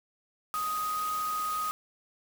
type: tone in noise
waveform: sine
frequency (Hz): 1249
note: D#6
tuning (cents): +6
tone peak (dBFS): -29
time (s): 0.54-1.71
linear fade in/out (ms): 0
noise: white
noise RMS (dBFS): -41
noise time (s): 0.54-1.71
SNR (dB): +9
effects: none